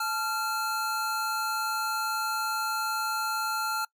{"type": "tone pair together", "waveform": "square", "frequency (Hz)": [869.3, 1380], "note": ["A5", "F6"], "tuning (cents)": [-21, -21], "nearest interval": "minor sixth", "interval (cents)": 800, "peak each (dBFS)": [-34, -29], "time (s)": [0, 3.85], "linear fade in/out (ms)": 5, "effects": ["noise-tail reverb RT60 0.1 s tail -24 dB re dry"]}